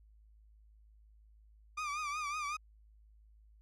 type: tone with vibrato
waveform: 30% pulse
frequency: 1196 Hz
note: D6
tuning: 31 cents sharp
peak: -33 dBFS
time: 1.77-2.57 s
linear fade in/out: 10 ms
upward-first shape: triangle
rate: 5.4 Hz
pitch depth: 94 cents each way
effects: added 53 Hz sine -59 dBFS peak until 3.61 s + low-pass 7000 Hz 12 dB/octave